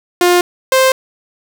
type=tone pair in turn; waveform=sawtooth; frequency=354.2 / 524 Hz; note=F4 / C5; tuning=+24 / +2 cents; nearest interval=perfect fifth; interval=678 cents; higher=second; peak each=-4 dBFS; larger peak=neither; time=0.21-0.41 / 0.72-0.92 s; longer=neither; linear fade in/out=2 ms; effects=none

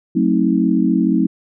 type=chord; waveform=sine; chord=F# diminished seventh; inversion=none; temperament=just; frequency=185 / 222 / 266.4 / 319.7 Hz; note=F#3 / A3 / C4 / Eb4; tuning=0 / +16 / +31 / +47 cents; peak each=-18 dBFS; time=0.15-1.27 s; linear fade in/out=10 ms; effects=none

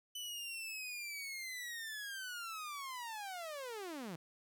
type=linear sweep; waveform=sawtooth; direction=down; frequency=3004 to 151.4 Hz; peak=-39 dBFS; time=0.15-4.16 s; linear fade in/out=5 ms; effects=none

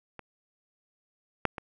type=clicks; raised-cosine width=0.5 ms; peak=-26 / -8 / -21 dBFS; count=3; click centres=0.193 / 1.453 / 1.582 s; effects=none

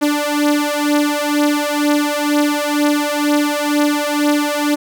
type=beating tone pair; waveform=sawtooth; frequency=293.1 / 295.2 Hz; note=D4 / D4; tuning=-3 / +9 cents; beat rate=2.1 Hz; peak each=-13 dBFS; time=0.01-4.76 s; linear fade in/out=20 ms; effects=none

